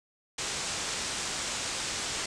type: low-pass noise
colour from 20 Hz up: white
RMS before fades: -34 dBFS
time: 0.38-2.26 s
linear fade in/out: 5 ms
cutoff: 8400 Hz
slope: 48 dB/octave
effects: none